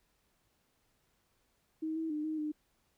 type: tone with pitch steps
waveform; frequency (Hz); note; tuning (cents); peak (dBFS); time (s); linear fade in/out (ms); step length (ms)
sine; 316.2 / 322.7 / 301.9 / 312.8 / 303.2; D#4 / E4 / D4 / D#4 / D#4; +28 / -37 / +48 / +9 / -45; -33; 1.82-2.52; 10; 140
effects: pink hiss -75 dBFS RMS until 2.97 s